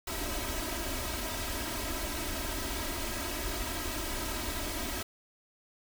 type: noise with comb filter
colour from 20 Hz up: pink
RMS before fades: -35 dBFS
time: 0.07-5.03 s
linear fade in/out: 5 ms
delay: 3.1 ms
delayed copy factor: +0.9
effects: none